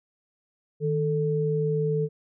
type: tone pair together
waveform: sine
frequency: 155.56 / 440 Hz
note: D#3 / A4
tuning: 0 / 0 cents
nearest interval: octave + tritone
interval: 1800 cents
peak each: -25 dBFS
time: 0.8-2.09 s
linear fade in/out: 50 ms
effects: none